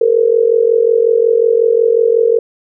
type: tone with amplitude modulation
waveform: sine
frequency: 460 Hz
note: A#4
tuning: 23 cents flat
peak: -4 dBFS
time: 0.01-2.39 s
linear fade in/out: 5 ms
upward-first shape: sine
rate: 45.5 Hz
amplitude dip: 85%
effects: none